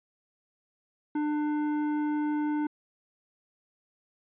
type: tone with hard clipping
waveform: sine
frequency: 299 Hz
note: D4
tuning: 31 cents sharp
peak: -28 dBFS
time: 1.15-2.67 s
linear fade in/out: 5 ms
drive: 10 dB
effects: resampled to 8000 Hz